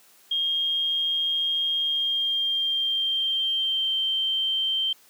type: tone with pitch glide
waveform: sine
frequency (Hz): 3233 to 3130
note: G#7 to G7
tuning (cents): -47 to -3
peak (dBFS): -22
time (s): 0.31-4.93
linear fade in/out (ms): 5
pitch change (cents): -56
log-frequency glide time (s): 1.75-3.96
effects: white hiss -56 dBFS RMS until 5.09 s + high-pass 200 Hz 12 dB/octave